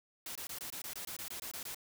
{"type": "noise bursts", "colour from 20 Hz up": "white", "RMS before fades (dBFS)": -43, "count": 13, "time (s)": [0.26, 1.746], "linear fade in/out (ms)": 2, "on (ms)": 94, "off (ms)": 22, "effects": []}